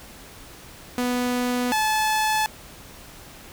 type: tone pair in turn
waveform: sawtooth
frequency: 246.9 / 864.7 Hz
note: B3 / A5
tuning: 0 / -30 cents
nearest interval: octave + minor seventh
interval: 2170 cents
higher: second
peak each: -18 / -16 dBFS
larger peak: second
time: 0.98-1.72 / 1.72-2.46 s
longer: neither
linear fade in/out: 0 ms
effects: pink hiss -44 dBFS RMS until 3.52 s